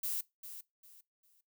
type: noise with echo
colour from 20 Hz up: violet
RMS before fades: -36 dBFS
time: 0.03-0.21 s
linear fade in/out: 5 ms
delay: 400 ms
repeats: 3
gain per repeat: -11 dB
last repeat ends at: 1.41 s
effects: noise-tail reverb RT60 0.2 s tail -21 dB re dry